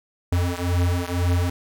square beating tone pair, 87.31 / 89.31 Hz, F2 / F2, 0 / +39 cents, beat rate 2 Hz, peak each -23 / -24 dBFS, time 0.32-1.5 s, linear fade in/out 5 ms, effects none

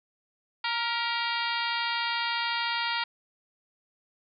harmonic tone with a mistuned harmonic, 466.2 Hz, A#4, in tune, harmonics 2 / 3 / 4 / 5 / 6 / 7 / 8 / 9 / 10, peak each -32 / -34 / -35 / -36 / -37 / -37 / -38 / -39 / -39 dBFS, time 0.64-3.04 s, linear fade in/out 5 ms, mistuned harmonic 4, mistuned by +45 cents, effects none

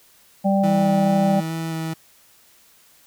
harmonic tone, 196 Hz, G3, in tune, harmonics 1 / 3 / 4, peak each -17 / -22 / -23 dBFS, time 0.44-1.41 s, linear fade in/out 20 ms
30% pulse tone with vibrato, 162.2 Hz, E3, 28 cents flat, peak -22 dBFS, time 0.63-1.94 s, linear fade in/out 10 ms, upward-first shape square, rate 2.3 Hz, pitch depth 9 cents each way
effects white hiss -54 dBFS RMS until 3.06 s

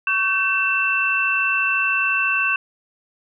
sine tone cluster, 1124 / 1539 / 2677 Hz, C#6 / G6 / E7, +24 / -32 / +26 cents, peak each -26 / -22 / -19 dBFS, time 0.07-2.56 s, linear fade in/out 2 ms, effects none

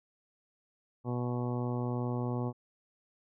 harmonic tone, 122.5 Hz, B2, 14 cents flat, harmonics 1 / 2 / 3 / 4 / 5 / 6 / 7 / 8 / 9, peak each -33 / -36 / -40 / -42 / -46 / -47 / -45 / -51 / -48 dBFS, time 1.04-2.53 s, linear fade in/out 50 ms, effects none

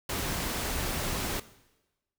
pink noise, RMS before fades -32 dBFS, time 0.09-1.4 s, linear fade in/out 5 ms, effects noise-tail reverb RT60 1.0 s tail -17 dB re dry

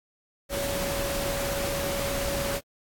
sine tone in noise, 560 Hz, C#5, 18 cents sharp, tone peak -30 dBFS, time 0.49-2.61 s, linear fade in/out 50 ms, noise pink, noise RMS -31 dBFS, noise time 0.49-2.61 s, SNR -2 dB, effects AAC 64 kbps

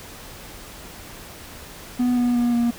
triangle tone with pitch steps, 246.9 / 243.5 / 240.1 / 236.8 Hz, B3 / B3 / B3 / A#3, 0 / -24 / -49 / +27 cents, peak -15 dBFS, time 1.99-2.71 s, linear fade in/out 10 ms, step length 180 ms, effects pink hiss -40 dBFS RMS until 2.78 s

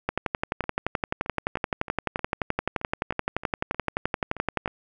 two click trains, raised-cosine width 0.5 ms, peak -9 / -22 dBFS, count 54 / 14, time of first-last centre 0.09-4.659 / 0.64-4.677 s, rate 11.6 / 3.22 Hz, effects none

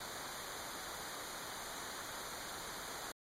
pink noise with comb filter, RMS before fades -45 dBFS, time 0-3.12 s, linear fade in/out 5 ms, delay 0.37 ms, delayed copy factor -0.8, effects low-pass 12000 Hz 12 dB/octave + MP3 64 kbps

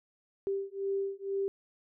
sine beating tone pair, 392 / 394.1 Hz, G4 / G4, 0 / +9 cents, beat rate 2.1 Hz, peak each -34 / -34 dBFS, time 0.47-1.48 s, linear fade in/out 0 ms, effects none

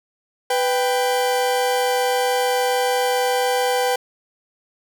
40% pulse tone pair together, 497 / 787.7 Hz, B4 / G5, +11 / +8 cents, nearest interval minor sixth, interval 797 cents, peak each -19 / -20 dBFS, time 0.5-3.96 s, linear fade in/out 5 ms, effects none

